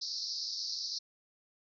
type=band-pass noise; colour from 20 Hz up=pink; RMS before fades=-38 dBFS; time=0.01-0.99 s; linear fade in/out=10 ms; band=4200 to 5600 Hz; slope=96 dB/octave; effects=none